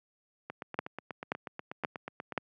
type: two click trains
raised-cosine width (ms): 0.5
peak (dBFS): -23 / -14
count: 16 / 4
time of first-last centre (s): 0.5-2.323 / 0.79-2.377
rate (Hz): 8.23 / 1.89
effects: high-pass 150 Hz 12 dB/octave